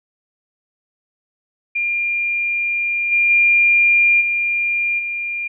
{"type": "tone with level steps", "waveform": "sine", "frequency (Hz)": 2400, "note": "D7", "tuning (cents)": 37, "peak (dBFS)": [-17, -12, -10, -16, -21], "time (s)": [1.75, 5.48], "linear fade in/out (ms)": 10, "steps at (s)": [3.11, 3.29, 4.2, 4.98], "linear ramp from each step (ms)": 20, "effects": []}